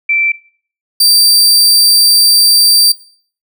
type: tone pair in turn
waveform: sine / sawtooth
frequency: 2337 / 4674 Hz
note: D7 / D8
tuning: -9 / -9 cents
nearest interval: octave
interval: 1200 cents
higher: second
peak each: -9 / -3 dBFS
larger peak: second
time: 0.09-0.32 / 1-2.92 s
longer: second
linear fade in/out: 5 ms
effects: noise-tail reverb RT60 0.5 s tail -20 dB re dry